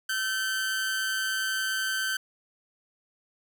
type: tone with amplitude modulation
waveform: sawtooth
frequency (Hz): 1541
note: G6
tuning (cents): -30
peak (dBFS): -21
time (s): 0.09-2.17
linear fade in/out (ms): 5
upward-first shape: sine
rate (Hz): 210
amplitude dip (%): 50
effects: none